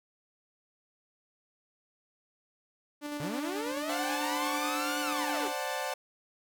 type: tone with tremolo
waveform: sawtooth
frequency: 293.7 Hz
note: D4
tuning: in tune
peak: -30 dBFS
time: 3.01-5.53 s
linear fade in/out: 50 ms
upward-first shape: square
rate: 9.2 Hz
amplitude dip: 30%
type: linear two-way sweep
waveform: sawtooth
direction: up then down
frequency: 131.8 to 1490 to 358.6 Hz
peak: -31 dBFS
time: 3.2-5.48 s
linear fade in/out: 0 ms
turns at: 5.01 s
type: chord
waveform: sawtooth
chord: D dominant seventh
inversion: third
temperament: equal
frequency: 523.3 / 587.3 / 740 / 880 Hz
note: C5 / D5 / F#5 / A5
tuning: 0 / 0 / 0 / 0 cents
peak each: -34 dBFS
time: 3.89-5.94 s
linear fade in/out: 5 ms
effects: none